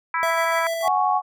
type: harmonic tone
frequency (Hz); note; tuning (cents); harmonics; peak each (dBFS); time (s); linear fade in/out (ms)
329.6; E4; 0; 3 / 4 / 5 / 6 / 7; -24 / -26 / -28 / -30 / -31; 0.14-0.67; 2
type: tone with tremolo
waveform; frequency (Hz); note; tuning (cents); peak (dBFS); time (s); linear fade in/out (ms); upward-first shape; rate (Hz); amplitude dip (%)
square; 663; E5; +10; -23; 0.23-0.88; 0; square; 6.9; 25
type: chord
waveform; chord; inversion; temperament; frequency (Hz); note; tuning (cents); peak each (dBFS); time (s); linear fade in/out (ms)
sine; F# suspended second; none; just; 740 / 832.5 / 1110; F#5 / G#5 / C#6; 0 / +4 / +2; -21 / -22 / -22; 0.82-1.22; 50
effects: none